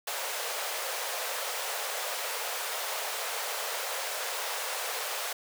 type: high-pass noise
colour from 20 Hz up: pink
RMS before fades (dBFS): -34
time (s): 0.07-5.33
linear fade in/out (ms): 5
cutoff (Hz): 470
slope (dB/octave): 48
effects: none